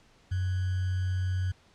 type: tone with sample-and-hold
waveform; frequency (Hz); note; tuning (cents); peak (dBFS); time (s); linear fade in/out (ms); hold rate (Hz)
sine; 92.5; F#2; 0; -26; 0.31-1.52; 10; 1575
effects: pink hiss -61 dBFS RMS until 1.74 s + low-pass 6000 Hz 12 dB/octave